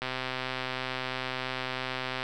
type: click train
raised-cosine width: 0.3 ms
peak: -16 dBFS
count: 286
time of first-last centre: 0.02-2.229 s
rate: 129 Hz
effects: none